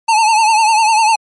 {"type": "tone with vibrato", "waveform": "square", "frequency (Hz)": 880, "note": "A5", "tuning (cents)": 0, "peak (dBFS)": -9, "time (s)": [0.08, 1.16], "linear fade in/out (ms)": 10, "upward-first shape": "triangle", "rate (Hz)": 10, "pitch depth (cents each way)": 90, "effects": ["MP3 48 kbps"]}